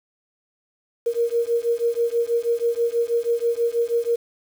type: beating tone pair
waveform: sine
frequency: 466.2 / 472.4 Hz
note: A#4 / A#4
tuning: 0 / +23 cents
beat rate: 6.2 Hz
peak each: -22 dBFS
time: 1.06-4.16 s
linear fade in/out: 10 ms
effects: 7-bit